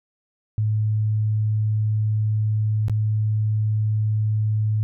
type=tone with dropouts; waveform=sine; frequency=107.5 Hz; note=A2; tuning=40 cents flat; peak=-18 dBFS; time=0.58-4.83 s; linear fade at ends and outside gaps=0 ms; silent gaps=2.883-2.897 s; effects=none